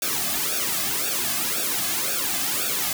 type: noise with flanger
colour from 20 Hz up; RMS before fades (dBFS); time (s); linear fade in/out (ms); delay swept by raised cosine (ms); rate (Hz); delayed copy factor
white; -25; 0.02-2.93; 2; 0.97 to 2.17; 1.9; -0.95
effects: none